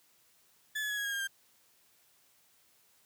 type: tone with pitch steps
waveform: 35% pulse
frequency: 1727 / 1703.2 / 1679.8 / 1656.6 / 1633.8 / 1611.3 / 1589.2 Hz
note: A6 / G#6 / G#6 / G#6 / G#6 / G6 / G6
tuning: -33 / +43 / +19 / -5 / -29 / +47 / +23 cents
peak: -31 dBFS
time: 0.75-1.275 s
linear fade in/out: 10 ms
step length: 75 ms
effects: white hiss -67 dBFS RMS until 3.05 s + high-pass 60 Hz 12 dB/octave